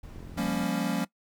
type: noise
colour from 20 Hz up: brown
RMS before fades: -44 dBFS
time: 0.03-0.49 s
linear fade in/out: 5 ms
type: click train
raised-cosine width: 3 ms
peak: -32 dBFS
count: 22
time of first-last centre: 0.16-0.636 s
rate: 44.1 Hz
type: chord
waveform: square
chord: G half-diminished seventh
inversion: third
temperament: equal with one note detuned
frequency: 174.61 / 199.08 / 233.1 / 277.2 Hz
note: F3 / G3 / Bb3 / Db4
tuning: 0 / +27 / 0 / 0 cents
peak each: -33 dBFS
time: 0.37-1.05 s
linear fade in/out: 10 ms
effects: noise-tail reverb RT60 0.1 s tail -20 dB re dry